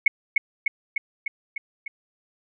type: tone with echo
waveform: sine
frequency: 2200 Hz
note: C#7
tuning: 14 cents flat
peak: -11 dBFS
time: 0.06-0.08 s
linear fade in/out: 5 ms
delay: 300 ms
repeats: 6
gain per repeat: -3 dB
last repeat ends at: 1.88 s
effects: none